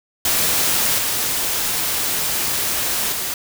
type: noise with level steps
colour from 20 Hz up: white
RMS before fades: -18 / -21 / -24 dBFS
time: 0.25-3.34 s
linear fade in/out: 2 ms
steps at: 0.98 / 3.12 s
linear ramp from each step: 5 ms
effects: none